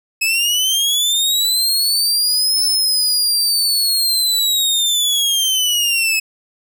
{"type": "linear two-way sweep", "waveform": "sawtooth", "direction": "up then down", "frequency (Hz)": [2568, 5274, 2568], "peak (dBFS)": -11, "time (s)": [0.21, 6.2], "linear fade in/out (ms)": 10, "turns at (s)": 2.64, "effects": []}